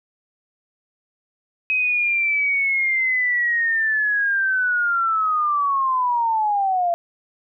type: linear sweep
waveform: sine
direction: down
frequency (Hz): 2538 to 677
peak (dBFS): -17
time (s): 1.7-6.94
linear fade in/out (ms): 0
effects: none